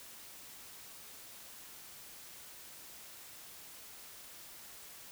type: silence
effects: white hiss -52 dBFS RMS until 5.11 s